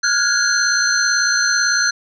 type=tone cluster; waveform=sine; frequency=1413 / 1471 / 1655 / 4211 / 6100 Hz; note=F6 / F#6 / G#6 / C8 / G8; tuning=+20 / -11 / -6 / +10 / -48 cents; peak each=-20 dBFS; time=0.03-1.91 s; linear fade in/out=10 ms; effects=tanh soft clip ceiling -4 dBFS